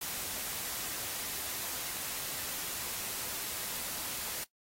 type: noise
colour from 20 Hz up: white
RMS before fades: -38 dBFS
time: 0.01-4.44 s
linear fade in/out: 5 ms
effects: noise-tail reverb RT60 0.1 s tail -18 dB re dry + AAC 48 kbps